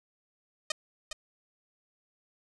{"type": "tone with echo", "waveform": "5% pulse", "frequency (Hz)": 617, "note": "D#5", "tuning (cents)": -15, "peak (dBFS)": -16, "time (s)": [0.7, 0.72], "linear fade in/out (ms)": 5, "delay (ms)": 410, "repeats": 1, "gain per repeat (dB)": -8, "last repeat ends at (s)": 1.13, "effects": ["resampled to 24000 Hz", "8-bit"]}